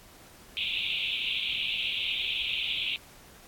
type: band-pass noise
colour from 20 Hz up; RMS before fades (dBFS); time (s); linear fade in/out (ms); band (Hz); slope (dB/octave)
pink; -31; 0.57-2.96; 0; 2400 to 3700; 96
effects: pink hiss -53 dBFS RMS until 3.47 s + AAC 64 kbps